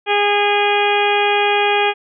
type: harmonic tone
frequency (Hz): 410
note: G#4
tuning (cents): -22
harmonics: 1 / 2 / 3 / 4 / 5 / 6 / 7 / 8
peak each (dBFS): -18 / -17 / -26 / -24 / -26 / -20 / -27 / -25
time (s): 0.06-1.94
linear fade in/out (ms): 50
effects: none